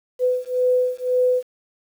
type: beating tone pair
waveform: sine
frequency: 501 / 502.9 Hz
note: B4 / B4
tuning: +25 / +31 cents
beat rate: 1.9 Hz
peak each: -20 dBFS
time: 0.19-1.43 s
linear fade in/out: 50 ms
effects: 8-bit